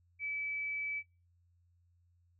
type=tone; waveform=sine; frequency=2300 Hz; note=D7; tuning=37 cents flat; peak=-35 dBFS; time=0.19-1.03 s; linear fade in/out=50 ms; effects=noise-tail reverb RT60 0.3 s tail -23 dB re dry + added 87 Hz sine -67 dBFS peak until 2.39 s